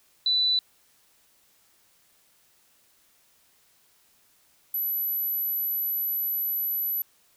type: tone pair in turn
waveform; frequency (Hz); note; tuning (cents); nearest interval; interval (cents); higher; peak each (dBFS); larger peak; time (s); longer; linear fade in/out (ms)
sine; 3980 / 11927; B7 / F#9; +13 / +13; octave + perfect fifth; 1900; second; -20 / -25; first; 0.26-0.59 / 4.74-7.02; second; 2
effects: white hiss -63 dBFS RMS until 7.36 s